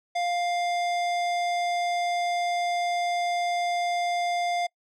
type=tone; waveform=square; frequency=701 Hz; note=F5; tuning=6 cents sharp; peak=-25 dBFS; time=0.15-4.67 s; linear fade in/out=10 ms; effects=noise-tail reverb RT60 0.1 s tail -26 dB re dry + low-pass 6000 Hz 12 dB/octave